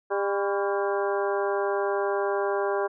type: harmonic tone with a mistuned harmonic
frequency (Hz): 200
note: G3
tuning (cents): +35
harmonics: 2 / 3 / 4 / 5 / 6 / 7 / 8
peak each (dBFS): -26 / -30 / -32 / -34 / -36 / -37 / -38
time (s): 0.1-2.88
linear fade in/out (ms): 20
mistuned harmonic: 6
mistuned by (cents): -100
effects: none

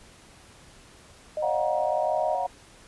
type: tone with pitch glide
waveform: sine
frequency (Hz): 613 to 620.1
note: D#5 to D#5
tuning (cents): -26 to -6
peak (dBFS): -26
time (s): 1.37-2.35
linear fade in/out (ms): 2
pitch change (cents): +20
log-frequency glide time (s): 1.99-2.11
type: chord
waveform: sine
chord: Gb major seventh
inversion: second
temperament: equal with one note detuned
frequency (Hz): 554.4 / 698.5 / 740 / 946.4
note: Db5 / F5 / Gb5 / Bb5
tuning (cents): 0 / 0 / 0 / +26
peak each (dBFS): -33 / -31 / -28 / -32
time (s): 1.42-2.47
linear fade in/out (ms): 10
effects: pink hiss -52 dBFS RMS until 2.87 s + resampled to 24000 Hz

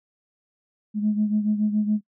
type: beating tone pair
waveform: sine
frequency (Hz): 210 / 217.1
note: G#3 / A3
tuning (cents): +19 / -23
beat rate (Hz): 7.1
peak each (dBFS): -20 / -26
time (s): 0.94-2.01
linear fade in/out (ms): 50
effects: noise-tail reverb RT60 0.1 s tail -26 dB re dry + tanh soft clip ceiling -12 dBFS

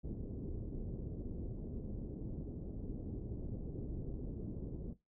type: low-pass noise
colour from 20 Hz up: pink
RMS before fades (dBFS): -43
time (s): 0.03-4.94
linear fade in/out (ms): 20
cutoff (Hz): 400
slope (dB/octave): 24
effects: noise-tail reverb RT60 0.2 s tail -17 dB re dry

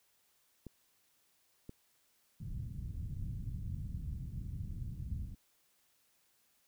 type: clicks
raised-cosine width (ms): 3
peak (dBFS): -33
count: 2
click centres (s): 0.667 / 1.694
type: low-pass noise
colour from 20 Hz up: white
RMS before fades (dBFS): -41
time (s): 2.4-5.35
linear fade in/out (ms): 5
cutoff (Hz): 140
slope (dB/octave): 24
effects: white hiss -73 dBFS RMS until 6.67 s

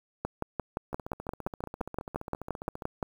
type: two click trains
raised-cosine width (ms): 1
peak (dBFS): -24 / -16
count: 29 / 17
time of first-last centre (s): 0.93-2.822 / 0.25-3.028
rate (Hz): 14.8 / 5.76
effects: 8-bit

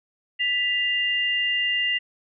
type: tone pair together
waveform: sine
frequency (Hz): 1975.5 / 2803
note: B6 / F7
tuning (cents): 0 / +6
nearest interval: tritone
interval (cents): 606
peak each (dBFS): -24 / -23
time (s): 0.39-1.99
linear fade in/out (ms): 20
effects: none

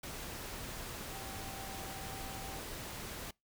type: tone in noise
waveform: sine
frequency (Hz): 777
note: G5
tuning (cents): -16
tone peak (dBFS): -49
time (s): 1.12-2.59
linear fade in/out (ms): 5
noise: pink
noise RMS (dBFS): -44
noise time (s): 0.03-3.31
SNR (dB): -8
effects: noise-tail reverb RT60 0.2 s tail -25 dB re dry

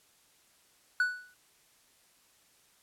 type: tone with exponential decay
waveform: triangle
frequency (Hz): 1480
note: F#6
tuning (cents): 0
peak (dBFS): -20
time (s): 1-1.34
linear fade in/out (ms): 2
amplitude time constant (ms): 72
effects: white hiss -65 dBFS RMS until 2.82 s + low-pass 12000 Hz 12 dB/octave

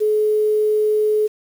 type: tone with quantisation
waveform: sine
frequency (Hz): 426.4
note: G#4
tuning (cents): +46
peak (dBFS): -14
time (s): 0-1.28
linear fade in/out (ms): 20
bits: 7
effects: none

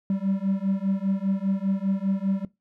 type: beating tone pair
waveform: triangle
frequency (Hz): 191.7 / 196.7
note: G3 / G3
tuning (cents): -38 / +6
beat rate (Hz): 5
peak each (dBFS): -24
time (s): 0.1-2.45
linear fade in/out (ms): 2
effects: noise-tail reverb RT60 0.2 s tail -20 dB re dry

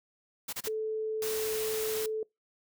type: noise bursts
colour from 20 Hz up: white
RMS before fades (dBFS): -36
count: 3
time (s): 0.48-0.686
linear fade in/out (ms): 10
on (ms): 50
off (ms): 28
type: tone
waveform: sine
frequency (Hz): 436.5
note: A4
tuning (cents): -14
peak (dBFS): -30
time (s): 0.67-2.23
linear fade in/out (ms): 2
type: noise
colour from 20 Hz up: white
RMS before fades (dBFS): -37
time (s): 1.22-2.06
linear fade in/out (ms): 2
effects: noise-tail reverb RT60 0.2 s tail -25 dB re dry

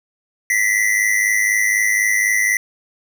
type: tone pair together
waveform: square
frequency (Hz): 1943 / 2047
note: B6 / C7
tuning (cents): -29 / -38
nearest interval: minor second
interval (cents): 91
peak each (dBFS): -18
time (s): 0.5-2.57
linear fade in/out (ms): 2
effects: none

